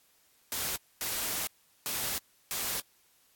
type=noise bursts at uneven times; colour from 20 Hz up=white; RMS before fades=-33 dBFS; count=4; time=0.52-0.76 / 1.01-1.47 / 1.86-2.18 / 2.51-2.8 s; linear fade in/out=0 ms; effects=white hiss -66 dBFS RMS until 3.35 s + AAC 64 kbps